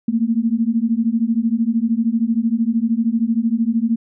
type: beating tone pair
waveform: sine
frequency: 222.3 / 235.3 Hz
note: A3 / A#3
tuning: +18 / +16 cents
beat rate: 13 Hz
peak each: -18 dBFS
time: 0.08-3.96 s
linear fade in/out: 5 ms
effects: none